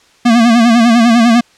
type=tone with vibrato; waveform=square; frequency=233.1 Hz; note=A#3; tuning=in tune; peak=-6 dBFS; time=0.25-1.41 s; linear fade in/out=10 ms; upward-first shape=sine; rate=10 Hz; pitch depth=77 cents each way; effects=white hiss -48 dBFS RMS until 1.57 s + low-pass 6000 Hz 12 dB/octave